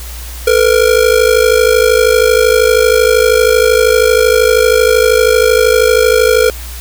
square ring-modulated tone, 469.9 Hz, A#4, 14 cents sharp, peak -4 dBFS, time 0.47-6.5 s, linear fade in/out 2 ms, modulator 26.4 Hz, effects added 60 Hz sine -24 dBFS peak until 6.8 s + white hiss -30 dBFS RMS until 6.8 s

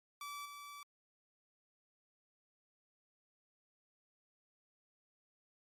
sawtooth tone with level steps, 1156 Hz, D6, 28 cents flat, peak -40 / -45 dBFS, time 0.21-0.83 s, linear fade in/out 2 ms, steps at 0.45 s, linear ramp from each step 10 ms, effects MP3 64 kbps

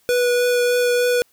square tone with vibrato, 489.2 Hz, B4, 16 cents flat, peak -16 dBFS, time 0.09-1.22 s, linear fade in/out 0 ms, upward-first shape triangle, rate 3.3 Hz, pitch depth 11 cents each way, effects white hiss -60 dBFS RMS until 1.32 s

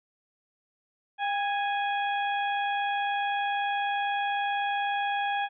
harmonic tone with a mistuned harmonic, 830.6 Hz, G#5, in tune, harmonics 1 / 2 / 3 / 4, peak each -27 / -33 / -37 / -39 dBFS, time 1.18-5.49 s, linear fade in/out 50 ms, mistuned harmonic 1, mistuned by -54 cents, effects none

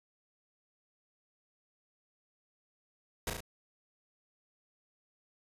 pink noise with echo, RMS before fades -34 dBFS, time 3.27-3.3 s, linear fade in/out 2 ms, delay 35 ms, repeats 3, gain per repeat -3 dB, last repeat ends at 3.405 s, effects resampled to 32000 Hz

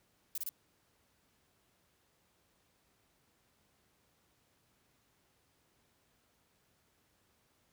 violet noise bursts, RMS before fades -38 dBFS, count 3, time 0.35-0.491 s, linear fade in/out 2 ms, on 29 ms, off 27 ms, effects pink hiss -73 dBFS RMS until 7.72 s + high-pass 60 Hz 12 dB/octave

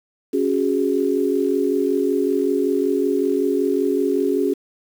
sine chord, C# suspended fourth, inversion none, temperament equal, 277.2 / 370 / 415.3 Hz, C#4 / F#4 / G#4, 0 / 0 / 0 cents, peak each -21 dBFS, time 0.33-4.54 s, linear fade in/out 10 ms, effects 7-bit

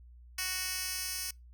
10% pulse tone with high-pass filter sweep, 370 Hz, F#4, in tune, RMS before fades -36 dBFS, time 0.38-1.31 s, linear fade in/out 5 ms, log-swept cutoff 3000 to 5300 Hz, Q 0.7, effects noise-tail reverb RT60 0.2 s tail -25 dB re dry + added 60 Hz sine -51 dBFS peak until 1.53 s

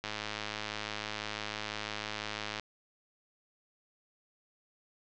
click train, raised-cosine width 0.2 ms, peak -18 dBFS, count 272, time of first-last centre 0.04-2.597 s, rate 106 Hz, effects low-pass 5000 Hz 12 dB/octave

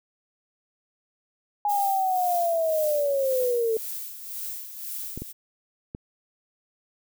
sine linear sweep, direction down, 830.6 to 440 Hz, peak -21 dBFS, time 1.65-3.77 s, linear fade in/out 2 ms
violet noise with tremolo, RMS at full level -33 dBFS, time 1.68-5.33 s, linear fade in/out 20 ms, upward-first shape sine, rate 1.9 Hz, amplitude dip 60%
clicks, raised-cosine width 3 ms, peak -21 dBFS, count 3, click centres 5.176 / 5.22 / 5.949 s
effects none

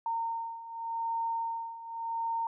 sine beating tone pair, 916 / 916.86 Hz, A#5 / A#5, -31 / -29 cents, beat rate 0.86 Hz, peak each -37 / -33 dBFS, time 0.06-2.47 s, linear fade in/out 2 ms, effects none

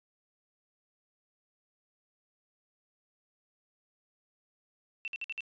sine tone bursts, 2688 Hz, E7, 33 cents sharp, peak -34 dBFS, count 5, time 5.05-5.406 s, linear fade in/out 0 ms, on 28 ms, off 54 ms, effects resampled to 16000 Hz

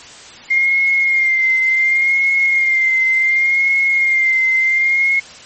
sine tone with vibrato, 2119 Hz, C7, 21 cents sharp, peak -11 dBFS, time 0.5-5.2 s, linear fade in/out 10 ms, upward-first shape sine, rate 0.69 Hz, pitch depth 39 cents each way, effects white hiss -37 dBFS RMS until 5.45 s + MP3 32 kbps

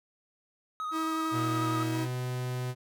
triangle tone with vibrato, 1256 Hz, D#6, 16 cents sharp, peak -30 dBFS, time 0.8-1.83 s, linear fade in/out 0 ms, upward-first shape square, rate 11 Hz, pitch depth 22 cents each way
45% pulse tone, 320.8 Hz, E4, 47 cents flat, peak -31 dBFS, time 0.91-2.08 s, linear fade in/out 50 ms
45% pulse tone with pitch glide, 120 to 125.75 Hz, B2 to B2, -49 to +32 cents, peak -31 dBFS, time 1.31-2.75 s, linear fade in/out 50 ms, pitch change +81 cents, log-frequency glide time 1.9-2.02 s
effects none

